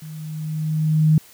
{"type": "tone with level ramp", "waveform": "sine", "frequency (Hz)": 155.56, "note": "D#3", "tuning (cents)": 0, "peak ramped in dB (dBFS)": [-33, -10], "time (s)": [0.02, 1.18], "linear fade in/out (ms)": 2, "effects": ["white hiss -48 dBFS RMS until 1.33 s"]}